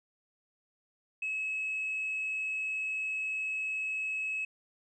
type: tone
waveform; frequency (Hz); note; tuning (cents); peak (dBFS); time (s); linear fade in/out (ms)
sine; 2577; E7; -40; -30; 1.22-4.45; 5
effects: tanh soft clip ceiling -28 dBFS